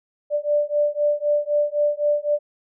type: beating tone pair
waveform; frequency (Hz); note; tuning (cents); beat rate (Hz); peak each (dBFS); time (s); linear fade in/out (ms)
sine; 587.3 / 591.2; D5 / D5; 0 / +11; 3.9; -21; 0.3-2.39; 50
effects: none